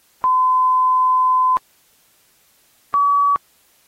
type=tone pair in turn; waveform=sine; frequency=1020 / 1139.3 Hz; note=C6 / C#6; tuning=-44 / +47 cents; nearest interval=major second; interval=191 cents; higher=second; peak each=-12 dBFS; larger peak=neither; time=0.24-1.57 / 2.94-3.36 s; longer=first; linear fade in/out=0 ms; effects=white hiss -57 dBFS RMS until 3.87 s + AAC 48 kbps